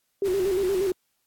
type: tone with vibrato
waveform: sine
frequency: 380.9 Hz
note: G4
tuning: 50 cents flat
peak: -21 dBFS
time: 0.22-0.92 s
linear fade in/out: 2 ms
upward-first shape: square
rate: 8.5 Hz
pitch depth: 68 cents each way
type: noise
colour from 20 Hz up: pink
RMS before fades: -39 dBFS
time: 0.24-0.92 s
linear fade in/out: 20 ms
effects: white hiss -73 dBFS RMS until 1.26 s + AAC 64 kbps